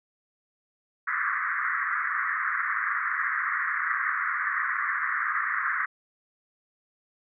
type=band-pass noise; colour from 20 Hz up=white; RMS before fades=-28 dBFS; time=1.07-5.86 s; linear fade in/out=10 ms; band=1100 to 2000 Hz; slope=96 dB/octave; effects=none